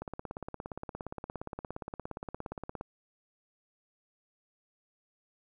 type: click train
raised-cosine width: 1 ms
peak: -24 dBFS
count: 49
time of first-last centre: 0.02-2.811 s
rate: 17.2 Hz
effects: 11-bit